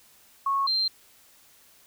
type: tone pair in turn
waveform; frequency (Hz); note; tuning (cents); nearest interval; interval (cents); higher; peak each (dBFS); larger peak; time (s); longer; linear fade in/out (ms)
sine; 1100 / 4153; C#6 / C8; -14 / -14; octave + major seventh; 2300; second; -22; neither; 0.46-0.67 / 0.67-0.88; neither; 5
effects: white hiss -57 dBFS RMS until 1.86 s